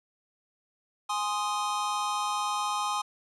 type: chord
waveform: square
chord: Ab major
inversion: none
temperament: equal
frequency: 830.6 / 1046.5 / 1244.5 Hz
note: Ab5 / C6 / Eb6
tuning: 0 / 0 / 0 cents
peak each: -33 dBFS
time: 1.09-3.02 s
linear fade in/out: 10 ms
effects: resampled to 24000 Hz + 10-bit